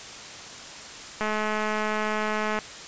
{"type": "click train", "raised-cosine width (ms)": 0.5, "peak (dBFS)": -13, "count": 296, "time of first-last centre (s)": [1.21, 2.589], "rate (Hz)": 214, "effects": ["white hiss -40 dBFS RMS until 2.87 s", "resampled to 16000 Hz"]}